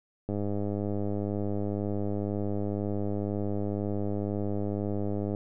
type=click train; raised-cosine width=2 ms; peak=-19 dBFS; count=517; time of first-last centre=0.29-5.349 s; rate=102 Hz; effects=none

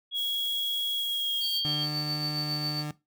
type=tone with pitch glide; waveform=sine; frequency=3320 to 3216 Hz; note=G#7 to G7; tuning=-1 to +44 cents; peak=-27 dBFS; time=0.11-1.87 s; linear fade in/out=50 ms; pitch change=-55 cents; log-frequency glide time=0.94-1.68 s
type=noise; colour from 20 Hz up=violet; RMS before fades=-40 dBFS; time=0.14-1.62 s; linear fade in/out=50 ms
type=tone with tremolo; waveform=triangle; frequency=4539 Hz; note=C#8; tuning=40 cents sharp; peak=-28 dBFS; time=1.4-2.84 s; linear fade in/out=50 ms; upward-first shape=sine; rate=7.3 Hz; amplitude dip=50%
type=tone; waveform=30% pulse; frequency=149.8 Hz; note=D3; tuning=35 cents sharp; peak=-29 dBFS; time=1.65-2.91 s; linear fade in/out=0 ms
effects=noise-tail reverb RT60 0.2 s tail -17 dB re dry

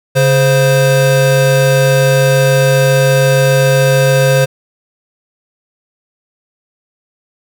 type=tone pair together; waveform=square; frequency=138.59 / 523.8 Hz; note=C#3 / C5; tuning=0 / +2 cents; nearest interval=octave + major seventh; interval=2302 cents; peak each=-11 dBFS; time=0.15-4.46 s; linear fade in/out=20 ms; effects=none

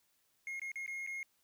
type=tone with dropouts; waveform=triangle; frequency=2149 Hz; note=C7; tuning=46 cents sharp; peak=-37 dBFS; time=0.47-1.23 s; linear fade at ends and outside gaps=1 ms; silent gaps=0.596-0.617 / 0.717-0.757 / 0.863-0.878 / 1.065-1.073 s; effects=white hiss -75 dBFS RMS until 1.43 s

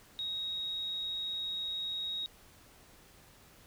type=tone; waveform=sine; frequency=3777 Hz; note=A#7; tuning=22 cents sharp; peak=-34 dBFS; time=0.19-2.26 s; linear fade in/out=0 ms; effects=pink hiss -59 dBFS RMS until 3.66 s

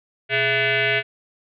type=tone with frequency modulation; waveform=sine; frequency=123.47 Hz; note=B2; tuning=in tune; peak=-17 dBFS; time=0.29-1.03 s; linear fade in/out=50 ms; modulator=541 Hz; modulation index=5; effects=none

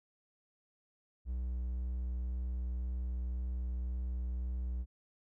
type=tone with vibrato; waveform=triangle; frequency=61.74 Hz; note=B1; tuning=in tune; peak=-32 dBFS; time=1.25-4.86 s; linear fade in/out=50 ms; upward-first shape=sine; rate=1.9 Hz; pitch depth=9 cents each way; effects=none

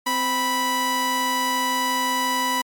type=tone pair together; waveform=sawtooth; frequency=259.2 / 985.4 Hz; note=C4 / B5; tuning=-16 / -4 cents; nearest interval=octave + major seventh; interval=2312 cents; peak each=-25 / -17 dBFS; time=0.06-2.62 s; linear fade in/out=10 ms; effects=MP3 96 kbps

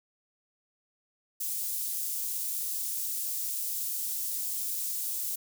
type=high-pass noise; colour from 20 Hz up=white; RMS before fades=-33 dBFS; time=1.4-5.36 s; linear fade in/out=10 ms; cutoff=7600 Hz; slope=12 dB/octave; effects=none

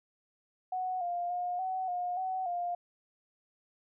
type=tone with pitch steps; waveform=sine; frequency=740 / 701 / 714 / 751 / 715 / 751 / 703 Hz; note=F#5 / F5 / F5 / F#5 / F5 / F#5 / F5; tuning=0 / +6 / +38 / +26 / +41 / +26 / +11 cents; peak=-31 dBFS; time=0.72-2.75 s; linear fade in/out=5 ms; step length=290 ms; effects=none

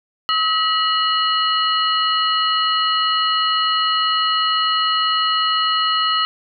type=tone cluster; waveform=sine; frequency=1281 / 1935 / 2925 / 4213 Hz; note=E6 / B6 / F#7 / C8; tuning=-50 / -36 / -21 / +11 cents; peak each=-18 / -27 / -20 / -24 dBFS; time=0.29-6.25 s; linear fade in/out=0 ms; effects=none

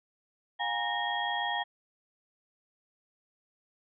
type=tone cluster; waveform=sine; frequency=712 / 818 / 947 / 1851 / 3275 Hz; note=F5 / G#5 / A#5 / A#6 / G#7; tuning=+33 / -26 / +27 / -13 / -25 cents; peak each=-37 / -34 / -37 / -34 / -36 dBFS; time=0.59-1.64 s; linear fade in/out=20 ms; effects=none

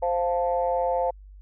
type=chord; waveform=sine; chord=F major; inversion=second; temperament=equal; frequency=523.3 / 698.5 / 880 Hz; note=C5 / F5 / A5; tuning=0 / 0 / 0 cents; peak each=-24 / -26 / -28 dBFS; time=0.02-1.11 s; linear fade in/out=10 ms; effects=tanh soft clip ceiling -12 dBFS + added 49 Hz sine -43 dBFS peak until 1.41 s

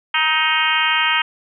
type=harmonic tone with a mistuned harmonic; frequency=312.8 Hz; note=D#4; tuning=9 cents sharp; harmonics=3 / 4 / 5 / 6 / 7 / 8 / 9 / 10; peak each=-23 / -23 / -23 / -23 / -23 / -23 / -23 / -23 dBFS; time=0.14-1.22 s; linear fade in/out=5 ms; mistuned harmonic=4; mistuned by=+25 cents; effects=none

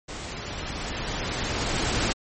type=noise with level ramp; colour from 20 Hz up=pink; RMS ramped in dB=-36 to -24 dBFS; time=0.08-2.13 s; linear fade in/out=10 ms; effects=MP3 32 kbps

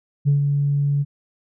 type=tone with ADSR envelope; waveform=sine; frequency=142.7 Hz; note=D3; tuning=49 cents flat; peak=-11 dBFS; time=0.25-1.05 s; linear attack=31 ms; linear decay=120 ms; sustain=-5 dB; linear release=37 ms; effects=tanh soft clip ceiling -10 dBFS

